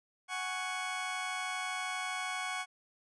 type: chord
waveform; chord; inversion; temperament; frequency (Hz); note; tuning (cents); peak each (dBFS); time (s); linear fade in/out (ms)
20% pulse; F# suspended second; none; just; 740 / 832.5 / 1110; F#5 / G#5 / C#6; 0 / +4 / +2; -34 / -40 / -34; 0.28-2.66; 50
effects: resampled to 22050 Hz